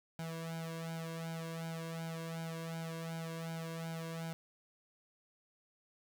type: tone with flanger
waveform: sawtooth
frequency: 164.1 Hz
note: E3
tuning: 8 cents flat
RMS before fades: -42 dBFS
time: 0.19-4.33 s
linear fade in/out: 0 ms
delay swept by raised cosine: 1.3 to 1.87 ms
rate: 2.7 Hz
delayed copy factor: +0.95
effects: none